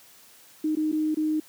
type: tone with dropouts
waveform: sine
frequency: 309.3 Hz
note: D#4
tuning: 10 cents flat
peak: -22 dBFS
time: 0.64-1.4 s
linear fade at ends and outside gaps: 5 ms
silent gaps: 0.753-0.769 / 0.917-0.926 / 1.146-1.17 s
effects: white hiss -53 dBFS RMS until 1.48 s + high-pass 100 Hz 12 dB/octave